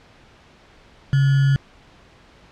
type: tone with sample-and-hold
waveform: sine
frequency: 137.3 Hz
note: C#3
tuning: 16 cents flat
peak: -13 dBFS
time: 1.13-1.56 s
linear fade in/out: 0 ms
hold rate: 1575 Hz
effects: pink hiss -50 dBFS RMS until 2.51 s + low-pass 4000 Hz 12 dB/octave